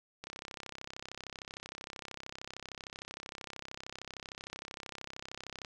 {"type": "click train", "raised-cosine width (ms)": 0.2, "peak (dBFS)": -25, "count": 180, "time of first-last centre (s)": [0.24, 5.648], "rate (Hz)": 33.1, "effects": []}